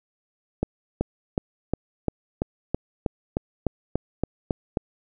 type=accelerating click train; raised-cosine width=2 ms; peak=-9 dBFS; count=14; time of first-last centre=0.63-4.772 s; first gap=380 ms; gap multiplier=0.97; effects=none